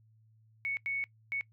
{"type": "tone bursts at uneven times", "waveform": "sine", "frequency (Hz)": 2217, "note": "C#7", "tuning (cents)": 0, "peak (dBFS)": -31, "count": 3, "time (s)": [[0.65, 0.77], [0.86, 1.04], [1.32, 1.41]], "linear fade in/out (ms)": 0, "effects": ["noise-tail reverb RT60 0.1 s tail -22 dB re dry", "added 110 Hz sine -61 dBFS peak until 1.52 s"]}